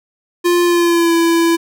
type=tone with pitch glide; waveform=square; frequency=349.7 to 334.5 Hz; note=F4 to E4; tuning=+2 to +25 cents; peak=-11 dBFS; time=0.44-1.57 s; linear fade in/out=20 ms; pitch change=-77 cents; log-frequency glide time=0.64-1.14 s; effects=none